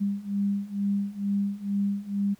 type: beating tone pair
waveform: sine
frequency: 199.2 / 201.4 Hz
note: G3 / G3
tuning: +28 / +47 cents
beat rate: 2.2 Hz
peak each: -29 / -27 dBFS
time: 0-2.35 s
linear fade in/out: 20 ms
effects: pink hiss -60 dBFS RMS until 2.39 s + high-pass 60 Hz 12 dB/octave